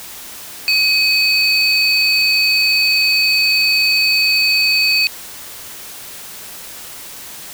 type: tone pair together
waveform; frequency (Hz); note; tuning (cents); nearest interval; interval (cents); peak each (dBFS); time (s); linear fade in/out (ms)
triangle; 2534 / 4515; D#7 / C#8; +31 / +31; minor seventh; 1000; -13; 0.68-5.07; 0
effects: white hiss -33 dBFS RMS until 7.53 s